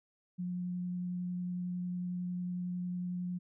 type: tone with vibrato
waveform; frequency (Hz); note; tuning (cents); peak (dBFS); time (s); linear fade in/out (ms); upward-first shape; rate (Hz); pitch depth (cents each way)
sine; 178.9; F3; +42; -34; 0.38-3.39; 20; triangle; 11; 10
effects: none